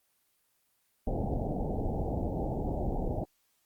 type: low-pass noise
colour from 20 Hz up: pink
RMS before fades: -32 dBFS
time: 1.07-3.24 s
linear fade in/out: 2 ms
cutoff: 840 Hz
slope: 96 dB/octave
effects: white hiss -73 dBFS RMS until 3.65 s + Opus 24 kbps